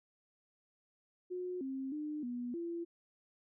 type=tone with pitch steps; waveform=sine; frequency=362.2 / 266.6 / 301.3 / 243.7 / 339.8 Hz; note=F#4 / C4 / D4 / B3 / F4; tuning=-37 / +33 / +44 / -23 / -47 cents; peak=-37 dBFS; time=1.3-2.85 s; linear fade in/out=20 ms; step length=310 ms; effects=none